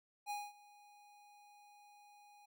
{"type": "tone with ADSR envelope", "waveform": "square", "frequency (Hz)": 823, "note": "G#5", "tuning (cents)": -16, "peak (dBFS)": -39, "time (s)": [0.26, 2.46], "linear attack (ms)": 44, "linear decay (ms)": 220, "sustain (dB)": -22, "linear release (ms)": 9, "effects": []}